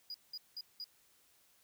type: tone bursts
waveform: triangle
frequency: 4902 Hz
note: D#8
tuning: 27 cents flat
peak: -40 dBFS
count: 4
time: 0.1-0.842 s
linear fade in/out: 2 ms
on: 43 ms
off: 190 ms
effects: white hiss -69 dBFS RMS until 1.63 s